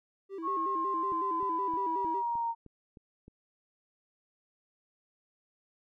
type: tone with vibrato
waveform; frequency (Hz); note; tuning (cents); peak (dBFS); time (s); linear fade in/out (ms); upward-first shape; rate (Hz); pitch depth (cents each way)
triangle; 358.4; F4; +45; -35; 0.29-2.23; 50; square; 5.4; 150
type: linear sweep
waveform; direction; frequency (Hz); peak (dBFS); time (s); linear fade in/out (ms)
sine; down; 1098 to 921; -29; 0.42-2.55; 50
type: click train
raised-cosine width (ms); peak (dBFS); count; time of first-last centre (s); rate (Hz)
3; -38; 8; 1.12-3.28; 3.24
effects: none